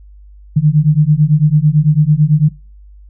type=beating tone pair; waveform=sine; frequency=146.83 / 155.83 Hz; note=D3 / D#3; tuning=0 / +3 cents; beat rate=9 Hz; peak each=-10 dBFS; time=0.56-2.49 s; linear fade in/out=10 ms; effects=noise-tail reverb RT60 0.3 s tail -19 dB re dry + added 50 Hz sine -36 dBFS peak until 3.09 s